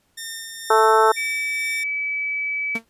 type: tone with tremolo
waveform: 10% pulse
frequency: 1817 Hz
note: A#6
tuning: 45 cents flat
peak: -21 dBFS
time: 0.17-1.84 s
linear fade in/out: 10 ms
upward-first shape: sine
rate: 2.1 Hz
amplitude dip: 35%
type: harmonic tone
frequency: 220 Hz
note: A3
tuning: in tune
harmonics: 2 / 3 / 4 / 5 / 6 / 7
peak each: -17 / -24 / -17 / -23 / -18 / -26 dBFS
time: 0.7-1.12 s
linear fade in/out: 5 ms
type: tone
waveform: sine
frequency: 2294 Hz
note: D7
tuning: 41 cents flat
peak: -22 dBFS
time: 1.16-2.79 s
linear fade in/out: 20 ms
type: tone with exponential decay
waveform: sawtooth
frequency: 227.2 Hz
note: A#3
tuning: 44 cents flat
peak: -20 dBFS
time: 2.75-2.85 s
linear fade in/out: 5 ms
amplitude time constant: 20 ms
effects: pink hiss -65 dBFS RMS until 2.89 s + resampled to 32000 Hz